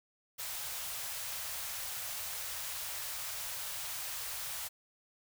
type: band-stop noise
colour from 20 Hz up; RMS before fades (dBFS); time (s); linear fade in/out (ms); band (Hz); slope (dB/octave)
white; -40; 0.38-4.69; 20; 130 to 560; 24
effects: none